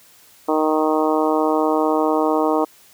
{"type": "harmonic tone", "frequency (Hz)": 155.56, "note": "D#3", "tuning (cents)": 0, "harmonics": [2, 3, 4, 5, 6, 7, 8], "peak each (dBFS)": [-20, -21, -23, -24, -25, -26, -30], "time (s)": [0.48, 2.65], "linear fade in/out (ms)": 10, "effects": ["white hiss -50 dBFS RMS until 2.93 s", "high-pass 60 Hz 12 dB/octave"]}